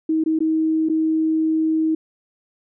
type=tone with dropouts; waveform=sine; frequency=317.5 Hz; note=D#4; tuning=35 cents sharp; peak=-16 dBFS; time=0.09-1.95 s; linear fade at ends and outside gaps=5 ms; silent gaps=0.239-0.26 / 0.39-0.404 / 0.888-0.896 s; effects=none

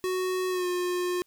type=tone with pitch glide; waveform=square; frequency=370 to 358 Hz; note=F#4 to F4; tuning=0 to +43 cents; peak=-27 dBFS; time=0.04-1.22 s; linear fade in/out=0 ms; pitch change=-57 cents; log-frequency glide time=0.49-0.67 s; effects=white hiss -69 dBFS RMS until 1.26 s

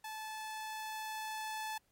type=tone with level ramp; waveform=sawtooth; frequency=869 Hz; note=A5; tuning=22 cents flat; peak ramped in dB=-38 to -34 dBFS; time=0.04-1.78 s; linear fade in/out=5 ms; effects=pink hiss -75 dBFS RMS until 1.91 s + MP3 64 kbps

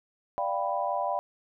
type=chord; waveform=sine; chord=G dominant seventh; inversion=second; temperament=equal; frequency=587.3 / 698.5 / 784 / 987.8 Hz; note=D5 / F5 / G5 / B5; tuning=0 / 0 / 0 / 0 cents; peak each=-32 dBFS; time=0.38-1.19 s; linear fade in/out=0 ms; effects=none

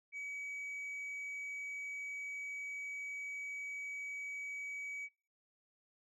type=tone; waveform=sine; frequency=2273 Hz; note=C#7; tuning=43 cents sharp; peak=-38 dBFS; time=0.12-5.09 s; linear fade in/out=50 ms; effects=noise-tail reverb RT60 0.4 s tail -25 dB re dry + tanh soft clip ceiling -40 dBFS

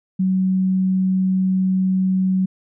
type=tone; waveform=sine; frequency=187.7 Hz; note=F#3; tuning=25 cents sharp; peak=-15 dBFS; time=0.19-2.46 s; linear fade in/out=10 ms; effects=none

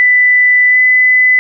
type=tone with pitch glide; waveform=sine; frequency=1990 to 2008 Hz; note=B6 to B6; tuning=+13 to +28 cents; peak=-5 dBFS; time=0-1.39 s; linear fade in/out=0 ms; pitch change=+15 cents; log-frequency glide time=0.68-0.78 s; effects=none

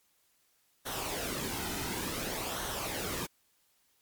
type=noise with flanger; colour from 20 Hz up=pink; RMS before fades=-36 dBFS; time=0.85-3.27 s; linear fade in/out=20 ms; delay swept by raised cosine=0.41 to 1.81 ms; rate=0.56 Hz; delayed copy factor=-0.55; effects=white hiss -71 dBFS RMS until 4.01 s + MP3 96 kbps

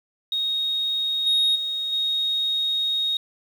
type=tone with level steps; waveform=sine; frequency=3742 Hz; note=A#7; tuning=6 cents sharp; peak=-21 / -15 / -24 / -20 dBFS; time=0.32-3.17 s; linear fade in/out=2 ms; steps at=1.26 / 1.55 / 1.92 s; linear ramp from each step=10 ms; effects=tanh soft clip ceiling -15 dBFS + 8-bit

